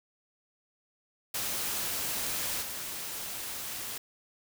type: noise with level steps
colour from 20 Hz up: white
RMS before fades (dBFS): -33 / -38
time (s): 1.34-3.98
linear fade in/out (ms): 5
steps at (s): 2.61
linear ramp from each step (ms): 20
effects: none